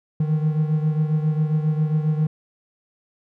triangle beating tone pair, 152.9 / 160.3 Hz, D#3 / E3, -30 / -48 cents, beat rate 7.4 Hz, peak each -17 / -23 dBFS, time 0.2-2.27 s, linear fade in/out 5 ms, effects none

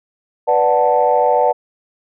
sine chord, B minor seventh, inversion none, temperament equal, 493.9 / 587.3 / 740 / 880 Hz, B4 / D5 / F#5 / A5, 0 / 0 / 0 / 0 cents, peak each -16 dBFS, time 0.47-1.53 s, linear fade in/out 20 ms, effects tanh soft clip ceiling -1 dBFS

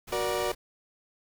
pink noise, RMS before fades -44 dBFS, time 0.07-0.55 s, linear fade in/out 10 ms
30% pulse chord, Gb augmented, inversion none, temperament equal with one note detuned, 370 / 474 / 587.3 Hz, Gb4 / Bb4 / D5, 0 / +29 / 0 cents, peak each -29 dBFS, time 0.12-0.52 s, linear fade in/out 5 ms
effects none

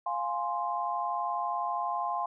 sine chord, F minor, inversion none, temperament equal, 698.5 / 830.6 / 1046.5 Hz, F5 / Ab5 / C6, 0 / 0 / 0 cents, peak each -34 / -34 / -32 dBFS, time 0.06-2.26 s, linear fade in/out 5 ms, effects none

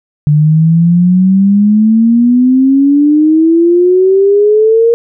sine exponential sweep, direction up, 146.83 to 470 Hz, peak -4 dBFS, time 0.27-4.94 s, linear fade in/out 0 ms, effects none

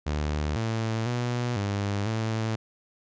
sawtooth tone with pitch steps, 74.9 / 112.3 / 121.6 / 100.9 / 111.2 Hz, D2 / A2 / B2 / G#2 / A2, +35 / +36 / -26 / -49 / +19 cents, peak -22 dBFS, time 0.06-2.56 s, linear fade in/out 10 ms, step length 500 ms, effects resampled to 16000 Hz

